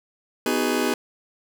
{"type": "chord", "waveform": "sawtooth", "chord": "G# minor seventh", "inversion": "first", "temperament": "just", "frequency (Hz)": [249.2, 311.5, 373.8, 415.3], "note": ["B3", "D#4", "F#4", "G#4"], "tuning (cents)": [16, 2, 18, 0], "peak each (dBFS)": [-21, -23, -23, -22], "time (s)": [0.46, 0.94], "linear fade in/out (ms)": 2, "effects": ["7-bit"]}